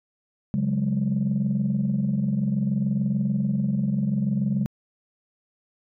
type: chord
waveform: sine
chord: C# suspended fourth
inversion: none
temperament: equal with one note detuned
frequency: 138.59 / 185 / 205.6 Hz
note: C#3 / F#3 / G#3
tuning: 0 / 0 / -17 cents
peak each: -25 / -26 / -23 dBFS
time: 0.54-4.66 s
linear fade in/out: 0 ms
effects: tanh soft clip ceiling -15 dBFS